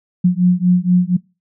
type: beating tone pair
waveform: sine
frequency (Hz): 177.5 / 181.7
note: F3 / F#3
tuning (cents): +28 / -31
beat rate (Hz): 4.2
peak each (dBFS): -13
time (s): 0.24-1.17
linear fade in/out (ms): 10
effects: noise-tail reverb RT60 0.3 s tail -25 dB re dry